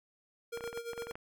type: tone with tremolo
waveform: square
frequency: 468 Hz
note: A#4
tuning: 7 cents sharp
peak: -37 dBFS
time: 0.52-1.12 s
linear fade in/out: 10 ms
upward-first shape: sine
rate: 8.7 Hz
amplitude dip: 75%
type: clicks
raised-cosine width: 0.5 ms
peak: -28 dBFS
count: 12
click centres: 0.574 / 0.608 / 0.64 / 0.676 / 0.729 / 0.775 / 0.933 / 0.978 / 1.022 / 1.07 / 1.111 / 1.155 s
effects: none